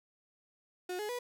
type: tone with pitch steps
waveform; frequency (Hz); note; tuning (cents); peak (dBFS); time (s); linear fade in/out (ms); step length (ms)
35% pulse; 362.2 / 420.9 / 489.1; F#4 / G#4 / B4; -37 / +23 / -17; -34; 0.89-1.19; 5; 100
effects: none